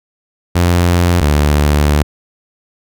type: tone pair in turn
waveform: sawtooth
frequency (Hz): 87.4 / 73.75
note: F2 / D2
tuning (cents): +2 / +8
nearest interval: minor third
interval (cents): 294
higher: first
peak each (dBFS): -5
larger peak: neither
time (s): 0.55-1.21 / 1.21-2.03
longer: second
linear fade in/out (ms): 10
effects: none